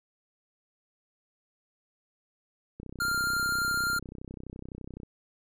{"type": "click train", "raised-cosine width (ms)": 3, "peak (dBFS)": -28, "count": 72, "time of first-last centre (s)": [2.8, 5.033], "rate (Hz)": 31.8}
{"type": "tone with vibrato", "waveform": "square", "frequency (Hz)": 1396.9, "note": "F6", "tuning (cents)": 0, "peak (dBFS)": -27, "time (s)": [3, 3.99], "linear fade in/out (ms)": 5, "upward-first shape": "sine", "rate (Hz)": 16, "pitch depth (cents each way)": 11}
{"effects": []}